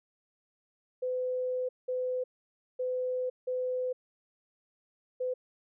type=tone bursts at uneven times; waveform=sine; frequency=506 Hz; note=B4; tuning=42 cents sharp; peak=-29 dBFS; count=5; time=1.02-1.69 / 1.88-2.24 / 2.79-3.3 / 3.47-3.93 / 5.2-5.34 s; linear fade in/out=10 ms; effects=none